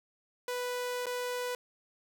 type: tone with dropouts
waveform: sawtooth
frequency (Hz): 493.9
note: B4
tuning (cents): 0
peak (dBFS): -29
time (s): 0.48-1.55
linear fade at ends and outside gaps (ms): 2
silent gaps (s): 1.058-1.066
effects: none